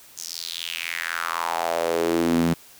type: tone with high-pass filter sweep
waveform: sawtooth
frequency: 83.9 Hz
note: E2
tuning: 31 cents sharp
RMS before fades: -25 dBFS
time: 0.17-2.54 s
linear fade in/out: 10 ms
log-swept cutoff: 6400 to 190 Hz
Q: 3.9
effects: white hiss -49 dBFS RMS until 2.79 s